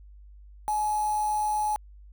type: tone with quantisation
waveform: sine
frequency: 846 Hz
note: G#5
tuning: 32 cents sharp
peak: -24 dBFS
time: 0.68-1.76 s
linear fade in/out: 0 ms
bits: 6
effects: added 50 Hz sine -46 dBFS peak until 2.12 s